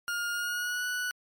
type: tone with pitch glide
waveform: 40% pulse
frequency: 1418 to 1477.4 Hz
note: F6 to F#6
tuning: +26 to -3 cents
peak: -29 dBFS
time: 0.08-1.11 s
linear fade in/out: 0 ms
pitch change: +71 cents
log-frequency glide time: 0.31-0.86 s
effects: MP3 96 kbps